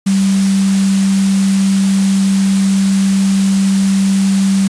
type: tone in noise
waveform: sine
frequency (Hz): 194.3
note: G3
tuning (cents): -15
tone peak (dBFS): -9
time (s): 0.06-4.68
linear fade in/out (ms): 10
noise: white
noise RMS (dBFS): -24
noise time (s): 0.06-4.68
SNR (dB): +12
effects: resampled to 22050 Hz